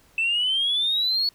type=exponential sweep; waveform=sine; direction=up; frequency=2637 to 4435 Hz; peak=-19 dBFS; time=0.18-1.29 s; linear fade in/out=2 ms; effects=tanh soft clip ceiling -16 dBFS + pink hiss -58 dBFS RMS until 1.34 s